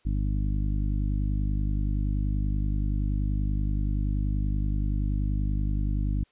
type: harmonic tone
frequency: 50.5 Hz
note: G#1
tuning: 48 cents flat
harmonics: 1 / 2 / 3 / 4 / 5 / 6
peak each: -25 / -31 / -35 / -37 / -39 / -41 dBFS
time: 0.05-6.24 s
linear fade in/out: 10 ms
effects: white hiss -66 dBFS RMS until 6.31 s + resampled to 8000 Hz